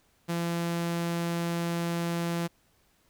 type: tone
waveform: sawtooth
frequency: 170 Hz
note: F3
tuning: 46 cents flat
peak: -24 dBFS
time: 0.28-2.48 s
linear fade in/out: 20 ms
effects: pink hiss -67 dBFS RMS until 3.09 s